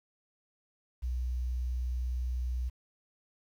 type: tone with quantisation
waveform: sine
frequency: 61.9 Hz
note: B1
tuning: 5 cents sharp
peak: -30 dBFS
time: 1.02-2.7 s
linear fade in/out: 20 ms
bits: 10
effects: none